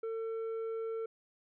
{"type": "tone with tanh clipping", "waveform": "triangle", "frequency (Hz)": 450, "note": "A4", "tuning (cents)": 39, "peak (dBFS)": -36, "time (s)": [0.03, 1.06], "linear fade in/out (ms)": 5, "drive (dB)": 10, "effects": []}